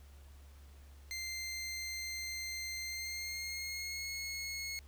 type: tone with pitch glide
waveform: 20% pulse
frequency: 2088 to 2174 Hz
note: C7 to C#7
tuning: -4 to -34 cents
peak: -34 dBFS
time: 1.11-4.79 s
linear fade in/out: 0 ms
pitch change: +70 cents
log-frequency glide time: 2.84-4.07 s
effects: added 70 Hz sine -53 dBFS peak until 4.87 s + pink hiss -65 dBFS RMS until 4.87 s